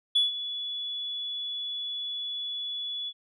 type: tone with ADSR envelope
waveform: sine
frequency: 3417 Hz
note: G#7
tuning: 49 cents sharp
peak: -17 dBFS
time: 0.15-3.13 s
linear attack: 11 ms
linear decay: 150 ms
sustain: -14 dB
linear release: 51 ms
effects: tanh soft clip ceiling -16 dBFS